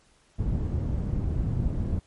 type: low-pass noise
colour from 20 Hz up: white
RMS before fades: -27 dBFS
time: 0.38-2 s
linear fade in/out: 20 ms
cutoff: 120 Hz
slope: 12 dB/octave
effects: pink hiss -62 dBFS RMS until 2.06 s + MP3 48 kbps